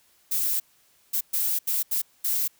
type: noise bursts at uneven times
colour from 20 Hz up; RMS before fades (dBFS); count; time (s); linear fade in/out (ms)
violet; -25; 6; 0.31-0.6 / 1.13-1.21 / 1.33-1.59 / 1.67-1.83 / 1.91-2.02 / 2.24-2.48; 10
effects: white hiss -62 dBFS RMS until 2.59 s